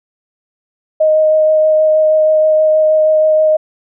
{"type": "tone with vibrato", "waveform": "sine", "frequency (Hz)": 622.3, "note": "D#5", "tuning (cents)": 0, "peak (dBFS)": -7, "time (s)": [1, 3.57], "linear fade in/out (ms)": 10, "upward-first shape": "sine", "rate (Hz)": 6.3, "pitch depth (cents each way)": 9, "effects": []}